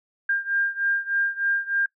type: beating tone pair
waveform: sine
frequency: 1600 / 1603.3 Hz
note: G6 / G6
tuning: +35 / +39 cents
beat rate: 3.3 Hz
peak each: -24 / -26 dBFS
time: 0.29-1.86 s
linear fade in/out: 5 ms
effects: noise-tail reverb RT60 0.1 s tail -21 dB re dry